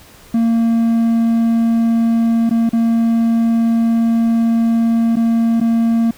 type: tone with dropouts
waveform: triangle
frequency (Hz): 229.4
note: A#3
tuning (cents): -28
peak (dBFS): -9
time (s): 0.34-6.11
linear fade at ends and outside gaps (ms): 5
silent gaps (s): 2.495-2.509 / 2.693-2.731 / 5.158-5.167 / 5.602-5.611
effects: pink hiss -43 dBFS RMS until 6.17 s